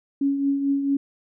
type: tone with tremolo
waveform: sine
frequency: 278.3 Hz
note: C#4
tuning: 7 cents sharp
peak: -17 dBFS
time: 0.21-0.97 s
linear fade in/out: 5 ms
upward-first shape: triangle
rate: 4.5 Hz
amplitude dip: 55%
effects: none